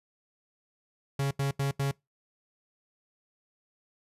45% pulse tone bursts, 138.59 Hz, C#3, in tune, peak -26 dBFS, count 4, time 1.19-1.913 s, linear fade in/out 5 ms, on 120 ms, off 81 ms, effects noise-tail reverb RT60 0.2 s tail -24 dB re dry + resampled to 32000 Hz

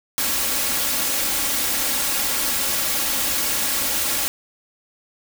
white noise with comb filter, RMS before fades -22 dBFS, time 0.18-4.28 s, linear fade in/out 0 ms, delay 3.6 ms, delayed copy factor +0.5, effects none

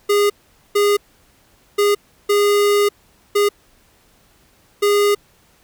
square tone bursts at uneven times, 409.5 Hz, G#4, 24 cents flat, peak -13 dBFS, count 6, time 0.09-0.3 / 0.75-0.97 / 1.78-1.95 / 2.29-2.89 / 3.35-3.49 / 4.82-5.15 s, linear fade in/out 10 ms, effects pink hiss -55 dBFS RMS until 5.63 s

